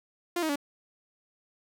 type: tone with pitch steps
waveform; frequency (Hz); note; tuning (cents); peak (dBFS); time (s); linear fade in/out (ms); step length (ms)
sawtooth; 348.2 / 315.6 / 286.1; F4 / D#4 / D4; -5 / +25 / -45; -23; 0.36-0.558; 5; 66
effects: none